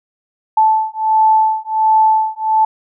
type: beating tone pair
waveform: sine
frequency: 874 / 875.4 Hz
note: A5 / A5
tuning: -12 / -9 cents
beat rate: 1.4 Hz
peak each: -13 dBFS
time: 0.57-2.65 s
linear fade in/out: 5 ms
effects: none